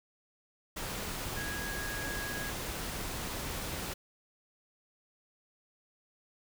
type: tone in noise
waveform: sine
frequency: 1652 Hz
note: G#6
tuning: 10 cents flat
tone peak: -39 dBFS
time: 1.36-2.51 s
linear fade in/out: 10 ms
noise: pink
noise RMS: -38 dBFS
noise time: 0.76-3.94 s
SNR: -4 dB
effects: none